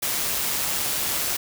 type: noise with amplitude modulation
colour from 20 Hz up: white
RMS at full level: -24 dBFS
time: 0.02-1.37 s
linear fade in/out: 10 ms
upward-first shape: sine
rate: 142 Hz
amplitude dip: 30%
effects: none